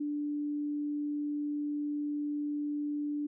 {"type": "tone", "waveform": "sine", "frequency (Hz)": 293.7, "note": "D4", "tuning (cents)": 0, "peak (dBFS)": -31, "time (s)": [0, 3.27], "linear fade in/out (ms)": 10, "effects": []}